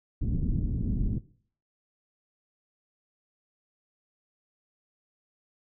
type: low-pass noise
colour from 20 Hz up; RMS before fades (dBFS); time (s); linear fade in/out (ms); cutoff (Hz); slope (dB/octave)
pink; -28; 0.21-1.19; 10; 250; 24
effects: noise-tail reverb RT60 0.5 s tail -18 dB re dry